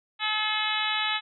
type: harmonic tone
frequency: 428.9 Hz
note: A4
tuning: 44 cents flat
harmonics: 2 / 3 / 4 / 5 / 6 / 7 / 8 / 9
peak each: -33 / -33 / -33 / -33 / -33 / -33 / -33 / -33 dBFS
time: 0.19-1.21 s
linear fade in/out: 50 ms
effects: none